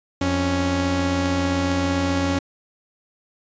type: tone pair together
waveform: sawtooth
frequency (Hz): 87.31 / 277.2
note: F2 / C#4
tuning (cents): 0 / 0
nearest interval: octave + minor sixth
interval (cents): 2000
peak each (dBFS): -20 / -17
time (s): 0.21-2.39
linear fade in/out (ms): 5
effects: resampled to 16000 Hz